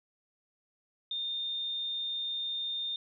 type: tone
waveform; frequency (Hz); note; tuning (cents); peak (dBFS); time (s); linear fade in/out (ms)
sine; 3633; A#7; -45; -32; 1.11-2.96; 2
effects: none